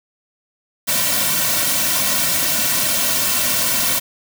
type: noise with comb filter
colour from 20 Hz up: white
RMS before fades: -18 dBFS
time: 0.87-4 s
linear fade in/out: 20 ms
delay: 2.4 ms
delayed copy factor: -0.85
effects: none